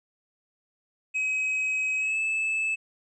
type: tone with pitch glide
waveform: triangle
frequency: 2541 to 2615 Hz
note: D#7 to E7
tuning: +36 to -15 cents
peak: -23 dBFS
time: 1.14-2.76 s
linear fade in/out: 20 ms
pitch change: +49 cents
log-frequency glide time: 1.97-2.19 s
effects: resampled to 24000 Hz